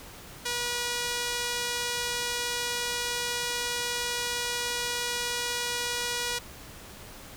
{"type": "tone with band-pass filter", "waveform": "sawtooth", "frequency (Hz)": 483.2, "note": "B4", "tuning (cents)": -38, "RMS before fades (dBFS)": -31, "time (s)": [0.45, 6.39], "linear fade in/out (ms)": 10, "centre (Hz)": 5300, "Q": 0.65, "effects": ["pink hiss -46 dBFS RMS until 7.36 s"]}